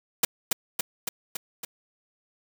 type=noise with echo; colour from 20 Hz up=white; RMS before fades=-20 dBFS; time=0.23-0.25 s; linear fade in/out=5 ms; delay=280 ms; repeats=5; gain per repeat=-3 dB; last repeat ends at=1.65 s; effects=none